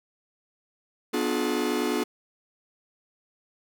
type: chord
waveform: 45% pulse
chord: B diminished seventh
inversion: none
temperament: just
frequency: 246.9 / 296.3 / 355.6 / 426.7 Hz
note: B3 / D4 / F4 / Ab4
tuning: 0 / +15 / +31 / +47 cents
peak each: -30 dBFS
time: 1.13-2.04 s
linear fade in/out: 10 ms
effects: none